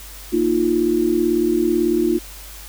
sine chord, Bb suspended fourth, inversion none, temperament equal, 233.1 / 311.1 / 349.2 Hz, Bb3 / Eb4 / F4, 0 / 0 / 0 cents, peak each -23 / -20 / -17 dBFS, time 0.32-2.19 s, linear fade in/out 20 ms, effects added 50 Hz sine -38 dBFS peak until 2.68 s + white hiss -39 dBFS RMS until 2.68 s

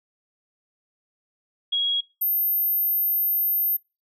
sine tone pair in turn, 3307 / 13148 Hz, G#7 / G#9, -8 / -19 cents, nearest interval 2 octaves, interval 2389 cents, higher second, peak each -20 dBFS, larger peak neither, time 1.72-2.01 / 2.21-3.77 s, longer second, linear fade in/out 10 ms, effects noise-tail reverb RT60 0.3 s tail -25 dB re dry

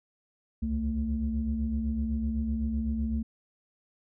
sine tone cluster, 66.5 / 74.4 / 223.3 Hz, C2 / D2 / A3, +29 / +23 / +26 cents, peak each -30 / -35 / -29 dBFS, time 0.62-3.23 s, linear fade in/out 10 ms, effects tanh soft clip ceiling -19 dBFS

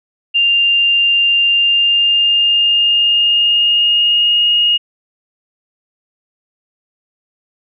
sine tone with pitch glide, 2794 to 2863 Hz, F7 to F7, 0 to +42 cents, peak -9 dBFS, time 0.34-4.78 s, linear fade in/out 20 ms, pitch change +42 cents, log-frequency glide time 1.48-4.49 s, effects none

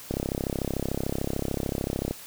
click train, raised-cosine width 2 ms, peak -14 dBFS, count 68, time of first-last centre 0.11-2.11 s, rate 33.5 Hz, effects white hiss -44 dBFS RMS until 2.26 s

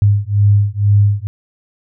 sine beating tone pair, 101.2 / 103.3 Hz, G#2 / G#2, -44 / -9 cents, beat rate 2.1 Hz, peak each -12 dBFS, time 0.02-1.27 s, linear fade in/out 0 ms, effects none

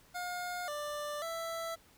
25% pulse tone with pitch steps, 714 / 591 / 662 Hz, F5 / D5 / E5, +38 / +11 / +7 cents, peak -33 dBFS, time 0.14-1.76 s, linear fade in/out 20 ms, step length 540 ms, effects pink hiss -63 dBFS RMS until 1.97 s

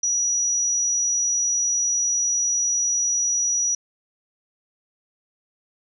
sine tone, 5830 Hz, F#8, 26 cents flat, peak -19 dBFS, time 0.03-3.75 s, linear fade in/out 5 ms, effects none

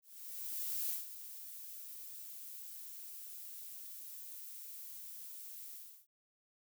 violet noise with ADSR envelope, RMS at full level -37 dBFS, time 0.02-6.07 s, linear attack 870 ms, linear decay 160 ms, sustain -12 dB, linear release 330 ms, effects none

